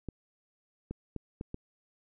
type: clicks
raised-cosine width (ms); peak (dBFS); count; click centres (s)
3; -24; 5; 0.087 / 0.91 / 1.163 / 1.411 / 1.544
effects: none